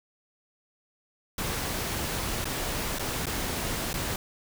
pink noise with dropouts, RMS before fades -31 dBFS, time 1.38-4.16 s, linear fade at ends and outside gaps 2 ms, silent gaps 2.444-2.454 / 2.986-2.994 / 3.257-3.267 / 3.931-3.94 s, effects none

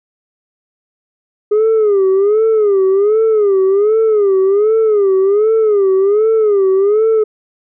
sine tone with vibrato, 411.7 Hz, G#4, 15 cents flat, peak -6 dBFS, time 1.51-7.24 s, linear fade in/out 10 ms, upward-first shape sine, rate 1.3 Hz, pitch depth 140 cents each way, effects tanh soft clip ceiling -7 dBFS

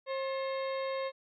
harmonic tone with a mistuned harmonic, 535 Hz, C5, 38 cents sharp, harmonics 1 / 2 / 3 / 4 / 5 / 6 / 7 / 8, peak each -33 / -40 / -49 / -45 / -52 / -55 / -51 / -52 dBFS, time 0.06-1.12 s, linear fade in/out 50 ms, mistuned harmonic 3, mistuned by +130 cents, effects none

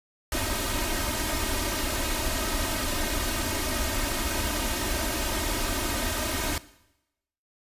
pink noise with comb filter, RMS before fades -28 dBFS, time 0.32-6.58 s, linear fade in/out 2 ms, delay 3.2 ms, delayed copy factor +0.9, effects noise-tail reverb RT60 0.9 s tail -18 dB re dry + resampled to 32000 Hz

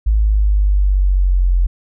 sine exponential sweep, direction down, 53.9 to 43.65 Hz, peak -10 dBFS, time 0.06-1.67 s, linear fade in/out 10 ms, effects none

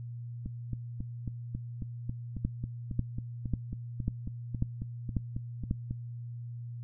two click trains, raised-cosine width 5 ms, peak -16 / -23 dBFS, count 7 / 21, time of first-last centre 2.45-5.711 / 0.46-5.91 s, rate 1.84 / 3.67 Hz, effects noise-tail reverb RT60 0.2 s tail -23 dB re dry + added 119 Hz sine -38 dBFS peak until 6.83 s

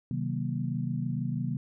sine chord, C half-diminished seventh, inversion none, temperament just, 130.81 / 156.98 / 188.37 / 235.5 Hz, C3 / Eb3 / Gb3 / Bb3, 0 / +16 / +31 / +18 cents, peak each -32 / -34 / -36 / -35 dBFS, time 0.11-1.57 s, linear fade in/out 2 ms, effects none

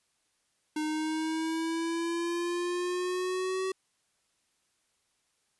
square exponential sweep, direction up, 305.8 to 380 Hz, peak -30 dBFS, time 0.76-3.72 s, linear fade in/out 5 ms, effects white hiss -74 dBFS RMS until 5.59 s + resampled to 24000 Hz

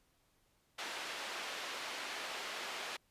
white band-pass noise, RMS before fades -43 dBFS, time 0.78-2.97 s, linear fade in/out 10 ms, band 390 to 3300 Hz, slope 12 dB/octave, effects pink hiss -74 dBFS RMS until 3.1 s + resampled to 32000 Hz

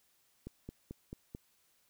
click train, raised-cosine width 3 ms, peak -30 dBFS, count 5, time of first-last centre 0.47-1.349 s, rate 4.55 Hz, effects white hiss -72 dBFS RMS until 1.89 s

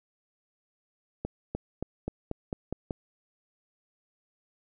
accelerating click train, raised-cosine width 2 ms, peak -18 dBFS, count 8, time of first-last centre 1.25-2.908 s, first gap 300 ms, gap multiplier 0.92, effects none

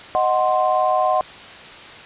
sine chord, C diminished, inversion first, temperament equal, 622.3 / 740 / 1046.5 Hz, Eb5 / Gb5 / C6, 0 / 0 / 0 cents, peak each -20 / -18 / -21 dBFS, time 0.15-1.21 s, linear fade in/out 0 ms, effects white hiss -38 dBFS RMS until 2.05 s + resampled to 8000 Hz

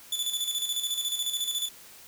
sawtooth tone with tremolo, 3476 Hz, A7, 22 cents flat, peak -23 dBFS, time 0.12-1.69 s, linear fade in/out 5 ms, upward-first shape square, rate 14 Hz, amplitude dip 55%, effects white hiss -50 dBFS RMS until 2.07 s

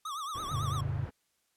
square tone with vibrato, 1190 Hz, D6, 22 cents sharp, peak -36 dBFS, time 0.05-0.81 s, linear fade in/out 5 ms, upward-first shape triangle, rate 9 Hz, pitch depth 170 cents each way
pink low-pass noise, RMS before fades -45 dBFS, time 0.34-1.11 s, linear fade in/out 20 ms, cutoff 1400 Hz, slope 12 dB/octave
sine chord, F augmented, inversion none, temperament equal, 87.31 / 110 / 138.59 Hz, F2 / A2 / C#3, 0 / 0 / 0 cents, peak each -36 / -35 / -34 dBFS, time 0.51-1.06 s, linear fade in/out 10 ms
effects white hiss -75 dBFS RMS until 1.56 s + low-pass 12000 Hz 12 dB/octave

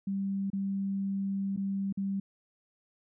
sine tone with dropouts, 196 Hz, G3, in tune, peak -29 dBFS, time 0.07-2.2 s, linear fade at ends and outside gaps 5 ms, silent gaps 0.502-0.531 / 1.564-1.573 / 1.926-1.973 s, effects none

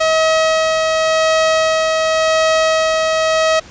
sawtooth tone with tremolo, 638 Hz, D#5, 43 cents sharp, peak -7 dBFS, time 0-3.6 s, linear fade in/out 10 ms, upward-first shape sine, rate 0.9 Hz, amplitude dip 25%, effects pink hiss -39 dBFS RMS until 3.7 s + resampled to 16000 Hz

